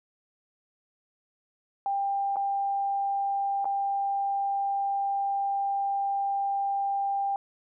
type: tone with dropouts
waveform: sine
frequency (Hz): 794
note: G5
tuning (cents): +22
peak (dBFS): -25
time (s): 1.86-7.36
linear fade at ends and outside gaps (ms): 1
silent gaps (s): 2.359-2.367 / 3.645-3.654
effects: none